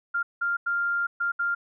sine tone bursts at uneven times, 1396.9 Hz, F6, in tune, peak -23 dBFS, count 5, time 0.14-0.23 / 0.41-0.57 / 0.66-1.07 / 1.2-1.32 / 1.39-1.55 s, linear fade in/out 10 ms, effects none

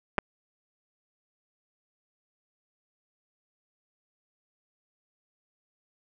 clicks, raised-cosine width 0.5 ms, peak -10 dBFS, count 2, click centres 0.182 / 0.187 s, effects none

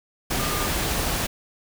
sine tone in noise, 1205 Hz, D6, 44 cents sharp, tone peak -31 dBFS, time 0.39-0.67 s, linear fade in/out 10 ms, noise pink, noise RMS -25 dBFS, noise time 0.3-1.27 s, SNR -9 dB, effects none

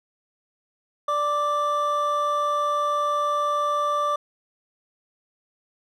triangle tone pair together, 587.3 / 1174.6 Hz, D5 / D6, 0 / 0 cents, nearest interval octave, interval 1200 cents, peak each -25 / -20 dBFS, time 1.08-4.16 s, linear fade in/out 5 ms, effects none

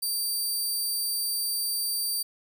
15% pulse tone, 4655 Hz, D8, 16 cents flat, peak -20 dBFS, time 0.02-2.23 s, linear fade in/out 10 ms, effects none

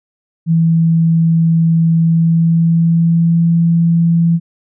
sine tone with pitch glide, 164.5 to 167.76 Hz, E3 to E3, -3 to +31 cents, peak -8 dBFS, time 0.46-4.4 s, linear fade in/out 50 ms, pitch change +34 cents, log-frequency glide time 1.97-3.47 s, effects none

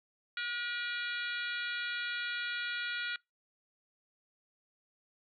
harmonic tone with a mistuned harmonic, 480 Hz, B4, 49 cents flat, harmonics 3 / 4 / 5 / 6 / 7 / 8 / 9, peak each -36 / -43 / -42 / -47 / -43 / -44 / -50 dBFS, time 0.37-3.16 s, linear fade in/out 2 ms, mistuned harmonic 8, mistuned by +21 cents, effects noise-tail reverb RT60 0.2 s tail -25 dB re dry + MP3 64 kbps

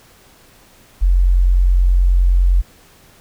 sine tone, 44.88 Hz, F1, 48 cents sharp, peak -9 dBFS, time 1.01-2.62 s, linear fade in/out 20 ms, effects pink hiss -48 dBFS RMS until 3.2 s

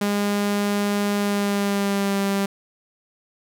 sawtooth tone with pitch glide, 203.9 to 197.87 Hz, G#3 to G3, -32 to +16 cents, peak -16 dBFS, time 0.01-2.46 s, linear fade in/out 5 ms, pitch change -52 cents, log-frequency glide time 1.17-2.19 s, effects none

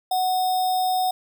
sine tone with sample-and-hold, 740 Hz, F#5, in tune, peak -19 dBFS, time 0.11-1.11 s, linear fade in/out 5 ms, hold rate 4410 Hz, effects none

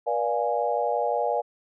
sine chord, B diminished seventh, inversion none, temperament equal with one note detuned, 481.8 / 587.3 / 698.5 / 830.6 Hz, B4 / D5 / F5 / Ab5, -43 / 0 / 0 / 0 cents, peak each -28 dBFS, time 0.06-1.42 s, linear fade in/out 20 ms, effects none

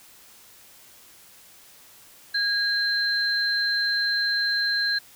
sine tone pair together, 1635 / 4120 Hz, G#6 / C8, -28 / -28 cents, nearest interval octave + major third, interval 1600 cents, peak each -24 dBFS, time 2.34-4.99 s, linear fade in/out 10 ms, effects white hiss -51 dBFS RMS until 5.15 s

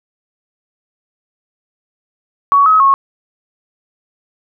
sine tone with pitch steps, 1123 / 1276 / 1094 Hz, C#6 / D#6 / C#6, +22 / +43 / -23 cents, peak -6 dBFS, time 2.52-2.94 s, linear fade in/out 0 ms, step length 140 ms, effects none

